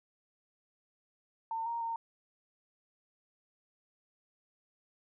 sine tone with pitch steps, 904 / 932 / 917 Hz, A5 / A#5 / A#5, +47 / -1 / -29 cents, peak -33 dBFS, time 1.51-1.96 s, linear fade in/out 2 ms, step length 150 ms, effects none

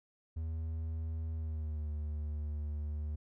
triangle tone with pitch glide, 80.3 to 74.92 Hz, E2 to D2, -45 to +35 cents, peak -33 dBFS, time 0.36-3.16 s, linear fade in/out 10 ms, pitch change -120 cents, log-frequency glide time 1.33-1.91 s, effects none

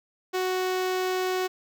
sawtooth tone with notch filter, 370.3 Hz, F#4, 1 cent sharp, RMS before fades -27 dBFS, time 0.33-1.48 s, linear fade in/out 20 ms, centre 9800 Hz, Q 1.6, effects none

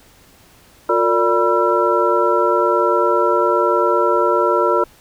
sine tone cluster, 356.3 / 457.4 / 585 / 975 / 1345 Hz, F4 / A#4 / D5 / B5 / E6, +35 / -33 / -7 / -23 / +34 cents, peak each -19 dBFS, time 0.89-4.84 s, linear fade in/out 5 ms, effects pink hiss -49 dBFS RMS until 5 s

